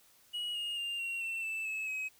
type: tone with pitch steps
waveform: triangle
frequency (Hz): 2907 / 2852 / 2798 / 2745 / 2694 / 2643 / 2593 / 2544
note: F#7 / F7 / F7 / F7 / E7 / E7 / E7 / D#7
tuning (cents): -31 / +36 / +3 / -31 / +37 / +4 / -29 / +38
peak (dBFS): -33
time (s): 0.33-2.09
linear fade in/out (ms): 20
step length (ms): 220
effects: white hiss -64 dBFS RMS until 2.19 s